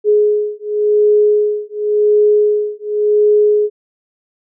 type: beating tone pair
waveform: sine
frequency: 419 / 419.91 Hz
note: G#4 / G#4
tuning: +15 / +19 cents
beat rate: 0.91 Hz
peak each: -13 dBFS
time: 0.04-3.7 s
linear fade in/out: 50 ms
effects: none